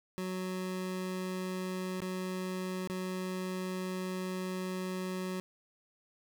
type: tone with dropouts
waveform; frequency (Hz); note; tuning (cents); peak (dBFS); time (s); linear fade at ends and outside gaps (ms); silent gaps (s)
25% pulse; 185; F#3; 0; -31; 0.18-5.4; 0; 2.003-2.019 / 2.874-2.899
effects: none